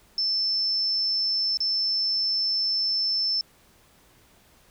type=tone with dropouts; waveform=sine; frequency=5300 Hz; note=E8; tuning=9 cents sharp; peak=-22 dBFS; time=0.18-3.41 s; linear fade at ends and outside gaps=1 ms; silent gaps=1.572-1.604 s; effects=pink hiss -58 dBFS RMS until 4.7 s